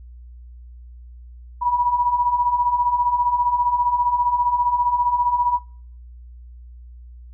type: beating tone pair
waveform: sine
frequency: 960 / 975 Hz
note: B5 / B5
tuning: -49 / -23 cents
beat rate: 15 Hz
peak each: -23 / -18 dBFS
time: 1.61-5.59 s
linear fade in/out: 20 ms
effects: noise-tail reverb RT60 0.6 s tail -25 dB re dry + added 60 Hz sine -38 dBFS peak until 7.33 s